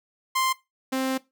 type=tone pair in turn; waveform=sawtooth; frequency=1046.5 / 263 Hz; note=C6 / C4; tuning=0 / +9 cents; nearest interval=2 octaves; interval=2391 cents; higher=first; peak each=-18 / -20 dBFS; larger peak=first; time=0.35-0.53 / 0.92-1.18 s; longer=second; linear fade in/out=10 ms; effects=noise-tail reverb RT60 0.2 s tail -18 dB re dry